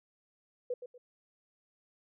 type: tone with echo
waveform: sine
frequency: 493.9 Hz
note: B4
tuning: in tune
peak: -31 dBFS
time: 0.7-0.74 s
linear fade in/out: 5 ms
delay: 120 ms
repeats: 2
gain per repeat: -10 dB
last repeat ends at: 0.98 s
effects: none